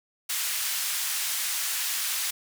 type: band-pass noise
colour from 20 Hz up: white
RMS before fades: -29 dBFS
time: 0.29-2.31 s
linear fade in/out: 10 ms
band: 1400 to 15000 Hz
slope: 12 dB/octave
effects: none